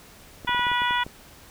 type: clicks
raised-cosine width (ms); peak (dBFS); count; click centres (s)
2; -24; 9; 0.448 / 0.493 / 0.547 / 0.594 / 0.668 / 0.716 / 0.819 / 0.909 / 1.065
type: harmonic tone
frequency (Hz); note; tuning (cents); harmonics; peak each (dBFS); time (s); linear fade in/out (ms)
487.7; B4; -22; 2 / 3 / 4 / 5 / 6 / 7; -24 / -28 / -29 / -34 / -33 / -31; 0.47-1.04; 10
effects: pink hiss -49 dBFS RMS until 1.5 s